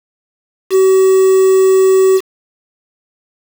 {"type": "tone with quantisation", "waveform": "triangle", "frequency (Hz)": 380, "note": "F#4", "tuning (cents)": 46, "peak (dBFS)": -4, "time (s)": [0.7, 2.21], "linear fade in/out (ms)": 50, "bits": 4, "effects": []}